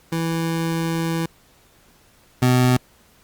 25% pulse tone pair in turn, 164.81 / 125.83 Hz, E3 / B2, 0 / +33 cents, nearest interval perfect fourth, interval 467 cents, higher first, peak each -17 / -10 dBFS, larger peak second, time 0.12-1.26 / 2.42-2.77 s, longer first, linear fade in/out 5 ms, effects pink hiss -55 dBFS RMS until 3.23 s + Opus 48 kbps

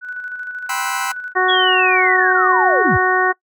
sine tone with tremolo, 1485 Hz, F#6, 6 cents sharp, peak -23 dBFS, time 0.01-1.34 s, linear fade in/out 50 ms, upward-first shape square, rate 13 Hz, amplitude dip 40%
sawtooth chord, C major seventh, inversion second, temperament just, 784.9 / 981.1 / 1046.5 / 1308.1 Hz, G5 / B5 / C6 / E6, +2 / -12 / 0 / -14 cents, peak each -22 dBFS, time 0.69-1.12 s, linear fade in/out 5 ms
harmonic tone, 370 Hz, F#4, in tune, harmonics 1 / 2 / 3 / 4 / 5, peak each -19 / -19 / -19 / -19 / -19 dBFS, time 1.35-3.33 s, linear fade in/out 20 ms
sine linear sweep, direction down, 3392 to 51.91 Hz, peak -16 dBFS, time 1.48-2.98 s, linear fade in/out 20 ms
effects noise-tail reverb RT60 0.1 s tail -22 dB re dry

